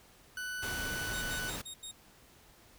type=tone; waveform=40% pulse; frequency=1491 Hz; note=F#6; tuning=13 cents sharp; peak=-36 dBFS; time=0.37-1.5 s; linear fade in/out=2 ms
type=noise; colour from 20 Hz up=pink; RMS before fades=-40 dBFS; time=0.62-1.62 s; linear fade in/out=10 ms
type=tone bursts; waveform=20% pulse; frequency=3729 Hz; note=A#7; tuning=in tune; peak=-36 dBFS; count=5; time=1.13-1.916 s; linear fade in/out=10 ms; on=90 ms; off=84 ms
effects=pink hiss -60 dBFS RMS until 2.78 s